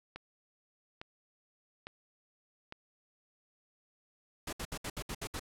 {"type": "click train", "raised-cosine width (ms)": 0.3, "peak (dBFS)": -27, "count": 4, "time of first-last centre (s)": [0.16, 2.724], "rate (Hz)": 1.17}
{"type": "noise bursts", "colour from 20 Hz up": "pink", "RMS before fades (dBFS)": -39, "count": 8, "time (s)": [4.47, 5.396], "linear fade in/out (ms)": 5, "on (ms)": 58, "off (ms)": 66}
{"effects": ["low-pass 12000 Hz 12 dB/octave"]}